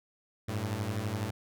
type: beating tone pair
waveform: sawtooth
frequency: 98 / 110 Hz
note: G2 / A2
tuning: 0 / 0 cents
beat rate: 12 Hz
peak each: -31 / -30 dBFS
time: 0.48-1.31 s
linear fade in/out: 10 ms
effects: none